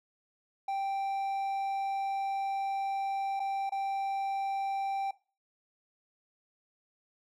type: tone with dropouts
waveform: triangle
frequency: 784 Hz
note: G5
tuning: in tune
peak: -28 dBFS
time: 0.68-5.11 s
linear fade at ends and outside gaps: 5 ms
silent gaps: 3.396-3.4 / 3.695-3.72 s
effects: noise-tail reverb RT60 0.3 s tail -17 dB re dry